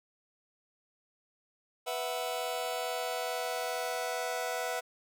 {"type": "chord", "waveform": "sawtooth", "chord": "B suspended fourth", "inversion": "none", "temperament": "just", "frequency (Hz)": [493.9, 658.5, 740.8], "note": ["B4", "E5", "F#5"], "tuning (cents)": [0, -2, 2], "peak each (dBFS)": -33, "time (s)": [1.86, 4.81], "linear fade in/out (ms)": 20, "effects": []}